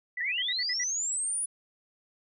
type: tone bursts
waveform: sine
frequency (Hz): 1975.5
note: B6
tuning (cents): 0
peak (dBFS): -31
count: 7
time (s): 0.17-0.839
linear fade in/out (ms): 5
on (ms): 45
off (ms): 59
type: linear sweep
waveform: sine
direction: up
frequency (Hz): 1741 to 9956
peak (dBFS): -28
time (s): 0.2-1.46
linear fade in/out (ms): 10
effects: none